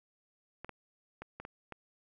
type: clicks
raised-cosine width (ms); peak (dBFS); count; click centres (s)
0.5; -28; 6; 0.646 / 0.693 / 1.22 / 1.4 / 1.451 / 1.723
effects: none